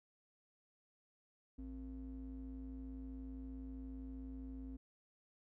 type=ring-modulated tone; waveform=triangle; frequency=103.83 Hz; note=G#2; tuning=in tune; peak=-40 dBFS; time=1.58-4.77 s; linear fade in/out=10 ms; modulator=160 Hz; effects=none